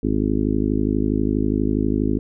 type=harmonic tone; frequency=52.3 Hz; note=G#1; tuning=13 cents sharp; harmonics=1 / 2 / 3 / 4 / 5 / 6 / 7 / 8; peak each=-26 / -27 / -31 / -25 / -22 / -25 / -28 / -30 dBFS; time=0.03-2.19 s; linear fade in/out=5 ms; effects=none